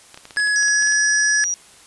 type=clicks; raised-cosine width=0.2 ms; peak=-20 dBFS; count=12; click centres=0.144 / 0.175 / 0.254 / 0.308 / 0.363 / 0.4 / 0.473 / 0.627 / 0.682 / 0.824 / 0.872 / 0.922 s
type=tone with pitch glide; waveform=square; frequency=1684 to 1703.6 Hz; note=G#6 to G#6; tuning=+24 to +44 cents; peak=-17 dBFS; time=0.37-1.44 s; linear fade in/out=0 ms; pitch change=+20 cents; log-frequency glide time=0.67-0.9 s
type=tone; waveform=sine; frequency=5760 Hz; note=F#8; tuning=47 cents flat; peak=-19 dBFS; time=0.56-1.54 s; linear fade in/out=0 ms
effects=white hiss -47 dBFS RMS until 1.86 s + resampled to 24000 Hz